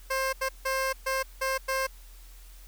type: tone bursts at uneven times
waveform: 15% pulse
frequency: 530 Hz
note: C5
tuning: 22 cents sharp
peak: -20 dBFS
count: 6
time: 0.1-0.33 / 0.41-0.49 / 0.65-0.93 / 1.06-1.23 / 1.41-1.58 / 1.68-1.87 s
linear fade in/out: 10 ms
effects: added 42 Hz sine -46 dBFS peak until 2.67 s + white hiss -56 dBFS RMS until 2.67 s